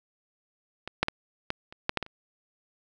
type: clicks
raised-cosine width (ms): 0.3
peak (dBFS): -19 / -6 / -11 / -12 / -28 / -8 / -9 / -16 / -30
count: 9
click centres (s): 0.876 / 1.03 / 1.084 / 1.504 / 1.725 / 1.894 / 1.973 / 2.027 / 2.064
effects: none